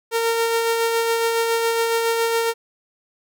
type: tone with tremolo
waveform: sawtooth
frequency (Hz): 459.2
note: A#4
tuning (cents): -26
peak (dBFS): -13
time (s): 0.11-2.54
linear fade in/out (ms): 50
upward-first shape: sine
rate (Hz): 7.2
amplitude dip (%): 30
effects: none